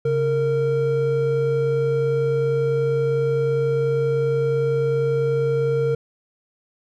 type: tone pair together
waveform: triangle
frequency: 137 / 461.4 Hz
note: C#3 / A#4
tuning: -20 / -18 cents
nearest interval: octave + major sixth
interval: 2102 cents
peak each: -21 / -17 dBFS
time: 0.05-5.95 s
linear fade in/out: 5 ms
effects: none